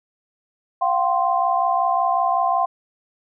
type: chord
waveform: sine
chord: F suspended second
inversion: none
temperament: equal with one note detuned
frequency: 698.5 / 763.9 / 1046.5 Hz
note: F5 / G5 / C6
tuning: 0 / -45 / 0 cents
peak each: -21 dBFS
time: 0.81-2.66 s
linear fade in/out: 10 ms
effects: none